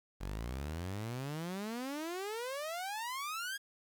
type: exponential sweep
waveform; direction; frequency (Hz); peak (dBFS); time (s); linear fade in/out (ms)
sawtooth; up; 45.12 to 1661.2; -34; 0.2-3.58; 20
effects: 10-bit